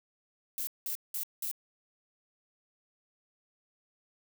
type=noise bursts; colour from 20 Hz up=violet; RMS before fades=-35 dBFS; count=4; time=0.58-1.514 s; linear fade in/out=0 ms; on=91 ms; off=190 ms; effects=none